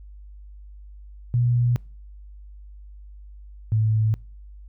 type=tone pair in turn; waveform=sine; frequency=121 / 109.37 Hz; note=B2 / A2; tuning=-35 / -10 cents; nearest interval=major second; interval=175 cents; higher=first; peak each=-17 dBFS; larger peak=neither; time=1.34-1.76 / 3.72-4.14 s; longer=neither; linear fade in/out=0 ms; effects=noise-tail reverb RT60 0.4 s tail -25 dB re dry + added 50 Hz sine -40 dBFS peak until 4.68 s